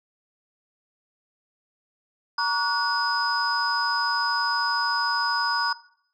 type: tone cluster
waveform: sine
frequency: 934 / 1130 / 1463 / 5010 Hz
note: A#5 / C#6 / F#6 / D#8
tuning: +3 / +33 / -20 / +11 cents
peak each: -27 dBFS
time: 2.38-5.73 s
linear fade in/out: 5 ms
effects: noise-tail reverb RT60 0.6 s tail -17 dB re dry + tanh soft clip ceiling -13 dBFS